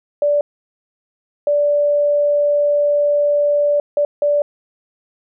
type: tone bursts at uneven times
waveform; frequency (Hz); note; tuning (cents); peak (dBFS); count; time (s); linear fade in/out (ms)
sine; 583; D5; -13; -12; 4; 0.22-0.41 / 1.47-3.8 / 3.97-4.05 / 4.22-4.42; 2
effects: none